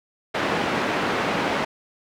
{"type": "band-pass noise", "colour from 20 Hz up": "pink", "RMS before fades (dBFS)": -24, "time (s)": [0.34, 1.65], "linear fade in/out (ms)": 10, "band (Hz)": [230, 2400], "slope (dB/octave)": 12, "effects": []}